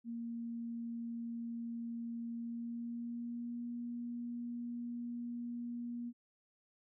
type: tone with pitch glide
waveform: sine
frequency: 233.1 to 238.8 Hz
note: A#3 to A#3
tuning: 0 to +42 cents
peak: -39 dBFS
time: 0.04-6.13 s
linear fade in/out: 50 ms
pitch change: +42 cents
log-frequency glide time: 2.34-3.66 s
effects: none